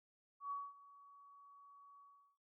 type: tone with ADSR envelope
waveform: sine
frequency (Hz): 1129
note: C#6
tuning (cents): +31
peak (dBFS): -39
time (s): 0.4-2.38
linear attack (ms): 110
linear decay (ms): 220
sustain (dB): -20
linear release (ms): 390
effects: none